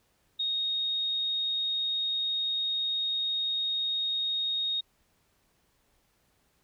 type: tone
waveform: sine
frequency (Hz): 3729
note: A#7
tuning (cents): 0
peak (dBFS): -27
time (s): 0.39-4.81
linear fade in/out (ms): 10
effects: pink hiss -70 dBFS RMS until 6.63 s